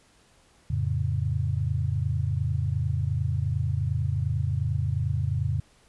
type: chord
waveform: sine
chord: F augmented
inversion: none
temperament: equal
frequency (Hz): 87.31 / 110 / 138.59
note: F2 / A2 / C#3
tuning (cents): 0 / 0 / 0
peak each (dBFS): -28 / -28 / -28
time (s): 0.7-5.6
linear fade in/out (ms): 5
effects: pink hiss -60 dBFS RMS until 5.88 s + resampled to 24000 Hz